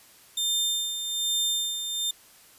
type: tone with tremolo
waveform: sawtooth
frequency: 3600 Hz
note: A7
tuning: 39 cents sharp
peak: -20 dBFS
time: 0.37-2.11 s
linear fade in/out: 5 ms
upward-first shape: sine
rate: 1.2 Hz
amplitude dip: 55%
effects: white hiss -54 dBFS RMS until 2.58 s + resampled to 32000 Hz